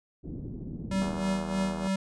white low-pass noise, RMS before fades -38 dBFS, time 0.23-1.21 s, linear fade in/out 20 ms, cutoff 290 Hz, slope 24 dB/octave
square tone with tremolo, 192.4 Hz, G3, 32 cents flat, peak -26 dBFS, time 0.91-1.96 s, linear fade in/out 5 ms, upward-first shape sine, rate 3.2 Hz, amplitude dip 65%
click train, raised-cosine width 1 ms, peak -22 dBFS, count 70, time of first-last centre 1.02-1.871 s, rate 81.1 Hz
effects resampled to 22050 Hz

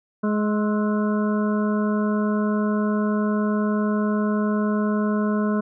harmonic tone with a mistuned harmonic, 210.4 Hz, G#3, 23 cents sharp, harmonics 1 / 2 / 3 / 5 / 6 / 7, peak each -20 / -28 / -31 / -32 / -36 / -36 dBFS, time 0.23-5.61 s, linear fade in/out 10 ms, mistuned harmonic 6, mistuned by +71 cents, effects none

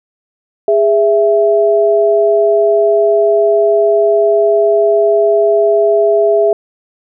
sine tone pair together, 411.4 / 661.6 Hz, G#4 / E5, -16 / +6 cents, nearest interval minor sixth, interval 822 cents, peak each -10 dBFS, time 0.68-6.53 s, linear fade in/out 2 ms, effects none

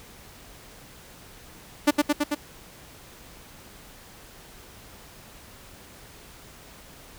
sawtooth tone with echo, 293.7 Hz, D4, in tune, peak -11 dBFS, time 1.87-1.91 s, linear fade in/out 10 ms, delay 110 ms, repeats 4, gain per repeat -2 dB, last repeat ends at 2.35 s, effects pink hiss -48 dBFS RMS until 7.18 s

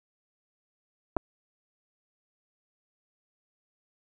clicks, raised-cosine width 1 ms, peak -14 dBFS, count 2, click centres 1.166 / 1.169 s, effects none

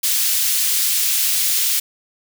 white high-pass noise, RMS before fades -18 dBFS, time 0.03-1.8 s, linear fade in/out 10 ms, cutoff 2800 Hz, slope 12 dB/octave, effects none

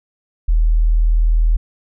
sine tone, 40.12 Hz, E1, 46 cents flat, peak -10 dBFS, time 0.48-1.57 s, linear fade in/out 10 ms, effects none

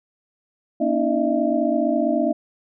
sine tone cluster, 240.3 / 286 / 315.2 / 613 / 668 Hz, B3 / D4 / D#4 / D#5 / E5, -47 / -46 / +23 / -26 / +23 cents, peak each -24 dBFS, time 0.8-2.33 s, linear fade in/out 10 ms, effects none

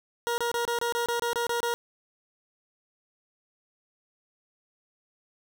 20% pulse tone bursts, 472.9 Hz, A#4, 25 cents sharp, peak -21 dBFS, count 11, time 0.27-1.74 s, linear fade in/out 0 ms, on 110 ms, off 26 ms, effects none

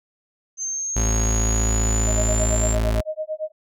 sine linear sweep, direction up, 6272 to 7380 Hz, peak -24 dBFS, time 0.57-2.76 s, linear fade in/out 50 ms
35% pulse tone, 55 Hz, A1, in tune, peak -17 dBFS, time 0.96-3.01 s, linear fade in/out 5 ms
sine tone with tremolo, 622.3 Hz, D#5, in tune, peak -22 dBFS, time 2.06-3.52 s, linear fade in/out 50 ms, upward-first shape sine, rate 8.9 Hz, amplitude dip 100%
effects none

